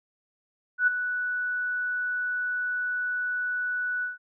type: tone with ADSR envelope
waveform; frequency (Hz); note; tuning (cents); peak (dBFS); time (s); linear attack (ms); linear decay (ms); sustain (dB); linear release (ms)
sine; 1480; F#6; 0; -16; 0.78-4.18; 92; 14; -10; 150
effects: none